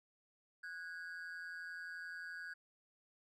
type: ring-modulated tone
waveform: triangle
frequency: 1557 Hz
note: G6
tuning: 12 cents flat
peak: -40 dBFS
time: 0.63-2.54 s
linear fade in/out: 10 ms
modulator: 85.7 Hz
effects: none